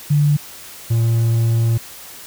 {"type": "tone pair in turn", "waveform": ["sine", "triangle"], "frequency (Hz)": [146.83, 114.96], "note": ["D3", "A#2"], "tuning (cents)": [0, -24], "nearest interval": "major third", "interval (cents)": 424, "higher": "first", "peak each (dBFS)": -11, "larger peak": "neither", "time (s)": [[0.1, 0.37], [0.9, 1.78]], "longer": "second", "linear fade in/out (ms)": 10, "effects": ["white hiss -37 dBFS RMS until 2.26 s"]}